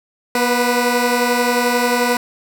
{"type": "tone pair together", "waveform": "15% pulse", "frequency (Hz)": [241.3, 493.9], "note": ["B3", "B4"], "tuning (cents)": [-40, 0], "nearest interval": "octave", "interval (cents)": 1240, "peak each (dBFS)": -11, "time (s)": [0.35, 2.17], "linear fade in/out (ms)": 2, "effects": []}